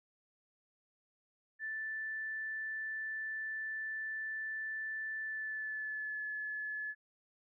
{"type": "tone with pitch glide", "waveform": "sine", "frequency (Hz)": [1760, 1716.8], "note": ["A6", "A6"], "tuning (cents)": [0, -43], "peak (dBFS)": -37, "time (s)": [1.59, 6.95], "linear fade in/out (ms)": 50, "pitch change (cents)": -43, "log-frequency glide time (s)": [5.21, 6.24], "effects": []}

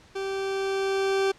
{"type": "tone with level ramp", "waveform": "40% pulse", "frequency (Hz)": 389, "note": "G4", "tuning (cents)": -13, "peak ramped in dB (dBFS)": [-28, -20], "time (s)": [0.15, 1.32], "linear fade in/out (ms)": 10, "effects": ["pink hiss -54 dBFS RMS until 1.38 s", "low-pass 6000 Hz 12 dB/octave"]}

